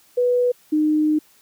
sine tone pair in turn, 492 / 305.9 Hz, B4 / D#4, -7 / -29 cents, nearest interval minor sixth, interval 822 cents, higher first, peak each -15 dBFS, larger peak neither, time 0.17-0.52 / 0.72-1.19 s, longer second, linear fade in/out 10 ms, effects white hiss -55 dBFS RMS until 1.41 s + high-pass 60 Hz 12 dB/octave

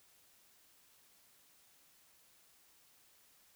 silence, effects white hiss -67 dBFS RMS until 3.55 s

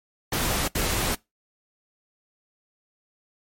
pink noise bursts at uneven times, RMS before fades -25 dBFS, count 2, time 0.32-0.68 / 0.75-1.15 s, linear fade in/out 5 ms, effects noise-tail reverb RT60 0.2 s tail -23 dB re dry + MP3 64 kbps

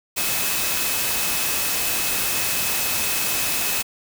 sine tone in noise, 2573 Hz, E7, 43 cents flat, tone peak -31 dBFS, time 0.16-3.83 s, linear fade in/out 20 ms, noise white, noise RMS -23 dBFS, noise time 0.16-3.83 s, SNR -11 dB, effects none

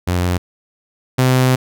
sawtooth tone pair in turn, 89.2 / 128.51 Hz, F2 / C3, +37 / -31 cents, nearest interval tritone, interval 632 cents, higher second, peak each -11 / -7 dBFS, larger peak second, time 0.07-0.38 / 1.18-1.56 s, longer second, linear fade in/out 10 ms, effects none

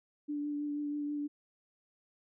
sine tone with vibrato, 292.8 Hz, D4, 5 cents flat, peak -33 dBFS, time 0.28-1.28 s, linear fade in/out 20 ms, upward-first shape triangle, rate 6.2 Hz, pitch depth 18 cents each way, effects none

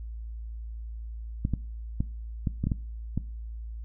clicks, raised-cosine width 5 ms, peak -14 dBFS, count 8, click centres 1.451 / 1.537 / 2.005 / 2.472 / 2.64 / 2.67 / 2.718 / 3.176 s, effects noise-tail reverb RT60 0.4 s tail -20 dB re dry + added 56 Hz sine -35 dBFS peak until 3.84 s

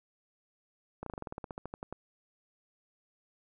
slowing click train, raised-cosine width 1 ms, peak -25 dBFS, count 16, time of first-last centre 1.03-1.926 s, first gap 33 ms, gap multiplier 1.08, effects none

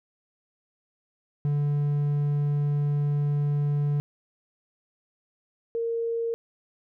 triangle / sine tone pair in turn, 145.4 / 461.6 Hz, D3 / A#4, -17 / -17 cents, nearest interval octave + minor sixth, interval 2000 cents, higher second, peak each -20 / -25 dBFS, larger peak first, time 1.45-4 / 5.75-6.34 s, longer first, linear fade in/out 0 ms, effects none

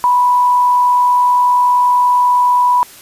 sine tone with frequency modulation, 985 Hz, B5, 5 cents flat, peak -8 dBFS, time 0.04-2.83 s, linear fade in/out 0 ms, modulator 59.4 Hz, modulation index 0.21, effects white hiss -38 dBFS RMS until 3.01 s + resampled to 32000 Hz

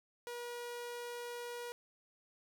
sawtooth tone, 480.6 Hz, B4, 47 cents flat, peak -38 dBFS, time 0.27-1.72 s, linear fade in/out 0 ms, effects none

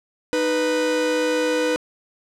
45% pulse tone pair together, 308.7 / 493.9 Hz, D#4 / B4, -14 / 0 cents, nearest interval minor sixth, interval 814 cents, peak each -24 / -20 dBFS, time 0.33-1.76 s, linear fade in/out 0 ms, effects low-pass 8000 Hz 12 dB/octave

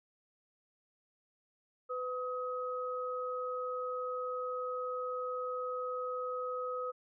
sine tone pair together, 502.4 / 1266 Hz, B4 / D#6, +30 / +30 cents, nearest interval octave + major third, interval 1600 cents, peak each -37 / -38 dBFS, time 1.89-6.92 s, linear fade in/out 20 ms, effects none

